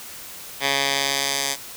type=tone with band-pass filter sweep; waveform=10% pulse; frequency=138.59 Hz; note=C#3; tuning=in tune; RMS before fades=-23 dBFS; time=0.6-1.57 s; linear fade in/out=50 ms; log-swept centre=3000 to 6900 Hz; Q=0.89; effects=white hiss -38 dBFS RMS until 1.76 s